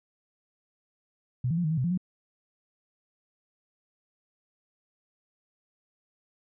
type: tone with pitch steps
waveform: sine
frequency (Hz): 125.2 / 165.1 / 175.3 / 154.8 / 161.8 / 127.6 / 173 / 182.6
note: B2 / E3 / F3 / D#3 / E3 / C3 / F3 / F#3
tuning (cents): +24 / +3 / +7 / -9 / -32 / -43 / -16 / -23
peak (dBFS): -24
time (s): 1.44-1.976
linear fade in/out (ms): 5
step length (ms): 67
effects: none